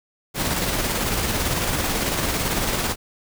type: noise with tremolo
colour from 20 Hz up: pink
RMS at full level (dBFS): -22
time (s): 0.34-2.96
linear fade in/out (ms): 50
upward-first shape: square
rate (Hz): 18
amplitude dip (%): 30
effects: none